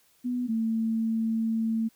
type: tone pair in turn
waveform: sine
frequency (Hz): 246.9 / 224.4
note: B3 / A3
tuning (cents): 0 / +34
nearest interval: major second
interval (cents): 166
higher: first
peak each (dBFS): -26 / -24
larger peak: second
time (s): 0.24-0.48 / 0.48-1.89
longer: second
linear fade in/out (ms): 20
effects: white hiss -64 dBFS RMS until 1.95 s